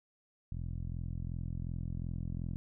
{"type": "tone with low-pass filter sweep", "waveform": "10% pulse", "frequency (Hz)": 42.73, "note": "F1", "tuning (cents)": -37, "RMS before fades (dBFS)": -38, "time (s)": [0.52, 2.56], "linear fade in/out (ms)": 0, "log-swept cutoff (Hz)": [120, 180], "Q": 0.88, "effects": []}